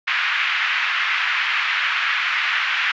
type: band-pass noise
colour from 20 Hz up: white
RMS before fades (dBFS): -21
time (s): 0.07-2.92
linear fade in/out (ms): 10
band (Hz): 1300 to 2600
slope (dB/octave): 24
effects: resampled to 16000 Hz